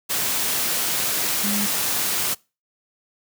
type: tone in noise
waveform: sine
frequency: 205.4 Hz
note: G#3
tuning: 19 cents flat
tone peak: -24 dBFS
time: 1.43-1.67 s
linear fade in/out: 20 ms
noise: white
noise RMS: -23 dBFS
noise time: 0.09-2.35 s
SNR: -4 dB
effects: noise-tail reverb RT60 0.3 s tail -25 dB re dry + high-pass 100 Hz 12 dB/octave

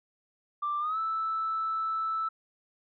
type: tone with pitch glide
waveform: sine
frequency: 1179 to 1315.8 Hz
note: D6 to E6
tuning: +6 to -4 cents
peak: -27 dBFS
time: 0.62-2.29 s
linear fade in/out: 10 ms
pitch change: +190 cents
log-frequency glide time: 0.79-0.98 s
effects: tanh soft clip ceiling -23 dBFS

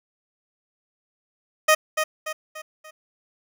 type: tone with echo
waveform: 15% pulse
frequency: 622.3 Hz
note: D#5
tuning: in tune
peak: -7 dBFS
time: 1.68-1.75 s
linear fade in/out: 10 ms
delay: 290 ms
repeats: 4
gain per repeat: -7 dB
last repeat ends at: 2.91 s
effects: none

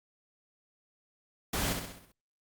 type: noise with echo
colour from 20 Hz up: pink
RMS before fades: -32 dBFS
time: 1.53-1.73 s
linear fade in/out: 5 ms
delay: 65 ms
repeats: 6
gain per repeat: -5 dB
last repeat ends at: 2.12 s
effects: Opus 48 kbps

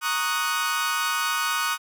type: chord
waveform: sawtooth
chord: D# minor seventh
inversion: second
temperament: equal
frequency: 932.3 / 1108.7 / 1244.5 / 1480 Hz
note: A#5 / C#6 / D#6 / F#6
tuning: 0 / 0 / 0 / 0 cents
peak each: -29 / -27 / -23 / -24 dBFS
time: 0.01-1.78 s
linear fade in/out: 50 ms
effects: none

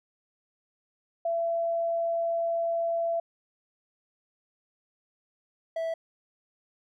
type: tone pair in turn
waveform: sine / triangle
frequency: 672 / 656.3 Hz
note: E5 / E5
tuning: +33 / -8 cents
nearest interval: unison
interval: 41 cents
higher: first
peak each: -25 / -26 dBFS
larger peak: first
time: 1.25-3.2 / 5.76-5.94 s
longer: first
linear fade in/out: 5 ms
effects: none

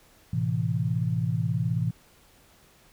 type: chord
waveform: sine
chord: A minor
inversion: none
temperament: equal with one note detuned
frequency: 110 / 128.71 / 164.81 Hz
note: A2 / C3 / E3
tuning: 0 / -28 / 0 cents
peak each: -28 dBFS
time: 0.33-1.91 s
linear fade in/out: 5 ms
effects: pink hiss -58 dBFS RMS until 2.92 s

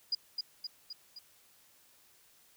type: tone with echo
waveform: sine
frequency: 4892 Hz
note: D#8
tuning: 30 cents flat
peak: -28 dBFS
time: 0.12-0.15 s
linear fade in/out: 5 ms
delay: 260 ms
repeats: 4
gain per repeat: -4 dB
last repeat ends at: 1.19 s
effects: white hiss -64 dBFS RMS until 2.56 s

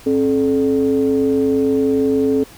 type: ring-modulated tone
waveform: triangle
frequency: 81.4 Hz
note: E2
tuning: 21 cents flat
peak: -8 dBFS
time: 0.06-2.44 s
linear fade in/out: 10 ms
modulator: 350 Hz
effects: pink hiss -42 dBFS RMS until 2.57 s

